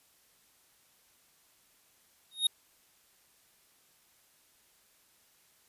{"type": "tone with exponential growth", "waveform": "square", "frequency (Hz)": 3729, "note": "A#7", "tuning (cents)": 0, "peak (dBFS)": -21, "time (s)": [2.31, 2.47], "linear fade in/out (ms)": 5, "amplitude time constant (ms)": 33, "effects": ["white hiss -66 dBFS RMS until 5.68 s", "resampled to 32000 Hz"]}